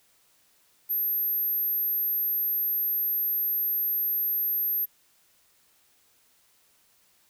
sine tone, 12840 Hz, G9, 40 cents sharp, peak -24 dBFS, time 0.89-4.86 s, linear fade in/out 20 ms, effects white hiss -64 dBFS RMS until 7.29 s

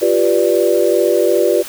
sine chord, G dominant seventh, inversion third, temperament equal, 349.2 / 392 / 493.9 / 587.3 Hz, F4 / G4 / B4 / D5, 0 / 0 / 0 / 0 cents, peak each -16 dBFS, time 0.01-1.63 s, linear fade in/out 20 ms, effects white hiss -31 dBFS RMS until 1.68 s

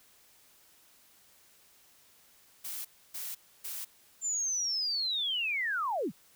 blue noise bursts, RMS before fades -39 dBFS, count 3, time 2.64-3.85 s, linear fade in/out 10 ms, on 210 ms, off 290 ms
sine linear sweep, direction down, 7300 to 119.8 Hz, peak -29 dBFS, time 4.21-6.12 s, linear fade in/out 50 ms
effects white hiss -62 dBFS RMS until 6.35 s

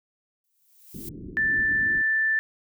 violet noise with exponential growth, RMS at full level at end -37 dBFS, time 0.44-1.09 s, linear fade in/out 2 ms, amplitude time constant 140 ms
white low-pass noise, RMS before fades -39 dBFS, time 0.94-2.02 s, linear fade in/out 10 ms, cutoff 360 Hz, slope 48 dB/octave
sine tone, 1766 Hz, A6, 6 cents sharp, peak -20 dBFS, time 1.37-2.39 s, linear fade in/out 0 ms
effects none

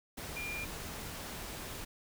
sine tone in noise, 2400 Hz, D7, 37 cents sharp, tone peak -38 dBFS, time 0.36-0.65 s, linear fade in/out 10 ms, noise pink, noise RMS -43 dBFS, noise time 0.17-1.85 s, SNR +2 dB, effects none

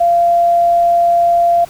sine tone, 689 Hz, F5, 24 cents flat, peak -8 dBFS, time 0-1.65 s, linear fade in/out 10 ms, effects pink hiss -39 dBFS RMS until 1.69 s

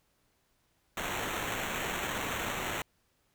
white noise with sample-and-hold, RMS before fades -35 dBFS, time 0.97-2.82 s, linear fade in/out 2 ms, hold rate 4900 Hz, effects pink hiss -73 dBFS RMS until 3.34 s

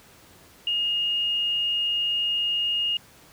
sine tone, 2849 Hz, F7, 34 cents sharp, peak -22 dBFS, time 0.67-2.97 s, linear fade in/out 2 ms, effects pink hiss -52 dBFS RMS until 3.32 s + high-pass 60 Hz 12 dB/octave

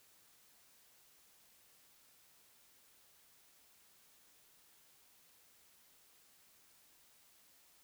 silence, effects white hiss -67 dBFS RMS until 7.83 s

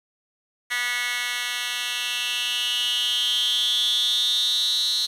10% pulse tone with high-pass filter sweep, 244 Hz, B3, 21 cents flat, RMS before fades -24 dBFS, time 0.7-5.07 s, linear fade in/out 20 ms, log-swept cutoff 2100 to 4100 Hz, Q 9.3, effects resampled to 32000 Hz + 8-bit

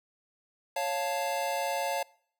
square chord, Db augmented, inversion none, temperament equal, 554.4 / 698.5 / 880 Hz, Db5 / F5 / A5, 0 / 0 / 0 cents, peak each -34 dBFS, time 0.76-2.03 s, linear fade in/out 5 ms, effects noise-tail reverb RT60 0.6 s tail -24 dB re dry

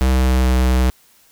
square tone with pitch glide, 64.6 to 63.53 Hz, C2 to B1, -21 to +50 cents, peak -13 dBFS, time 0.01-0.9 s, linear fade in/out 0 ms, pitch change -29 cents, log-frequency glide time 0.14-0.52 s, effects white hiss -53 dBFS RMS until 1.31 s

